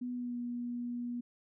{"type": "tone with pitch glide", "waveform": "sine", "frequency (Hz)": [246.9, 241.5], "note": ["B3", "B3"], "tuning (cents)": [0, -39], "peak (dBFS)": -35, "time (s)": [0.01, 1.21], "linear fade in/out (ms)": 10, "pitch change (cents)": -39, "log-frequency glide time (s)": [0.13, 0.37], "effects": []}